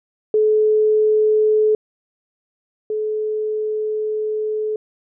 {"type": "tone pair in turn", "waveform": "sine", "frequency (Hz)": [429.6, 429.6], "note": ["A4", "A4"], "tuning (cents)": [-41, -41], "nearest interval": "unison", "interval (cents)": 0, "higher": "neither", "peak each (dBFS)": [-12, -19], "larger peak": "first", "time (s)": [[0.34, 1.75], [2.9, 4.76]], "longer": "second", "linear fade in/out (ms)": 2, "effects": []}